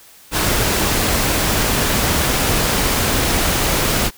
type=noise; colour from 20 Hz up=pink; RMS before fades=-17 dBFS; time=0.31-4.11 s; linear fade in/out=50 ms; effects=white hiss -45 dBFS RMS until 4.17 s